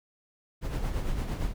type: noise with tremolo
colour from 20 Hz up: brown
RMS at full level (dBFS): -28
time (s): 0.61-1.54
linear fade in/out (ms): 50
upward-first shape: sine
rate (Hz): 8.8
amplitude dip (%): 50
effects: none